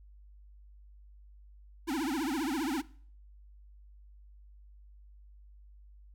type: tone with vibrato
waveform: square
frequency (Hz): 293.7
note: D4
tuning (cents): 0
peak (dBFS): -31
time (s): 1.87-2.82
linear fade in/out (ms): 20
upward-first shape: triangle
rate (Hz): 15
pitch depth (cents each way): 300
effects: noise-tail reverb RT60 0.5 s tail -20 dB re dry + added 50 Hz sine -52 dBFS peak until 6.14 s